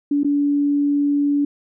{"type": "tone with dropouts", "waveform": "sine", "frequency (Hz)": 287.2, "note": "D4", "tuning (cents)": -39, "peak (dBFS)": -15, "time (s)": [0.11, 1.45], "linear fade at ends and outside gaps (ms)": 5, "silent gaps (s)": [0.234, 0.245], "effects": []}